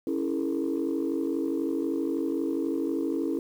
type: chord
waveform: sine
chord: A# half-diminished seventh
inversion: first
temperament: equal with one note detuned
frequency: 277.2 / 329.6 / 415.3 / 459.2 Hz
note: C#4 / E4 / G#4 / A#4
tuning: 0 / 0 / 0 / -26 cents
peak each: -29 / -28 / -34 / -34 dBFS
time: 0.07-3.39 s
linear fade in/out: 2 ms
effects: tanh soft clip ceiling -19 dBFS + 9-bit